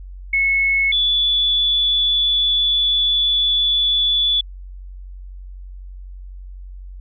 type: tone pair in turn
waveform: sine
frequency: 2193 / 3449 Hz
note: C#7 / A7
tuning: -19 / -35 cents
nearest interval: minor sixth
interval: 784 cents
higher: second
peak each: -14 dBFS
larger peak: neither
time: 0.33-0.92 / 0.92-4.41 s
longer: second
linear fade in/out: 5 ms
effects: added 46 Hz sine -32 dBFS peak until 7 s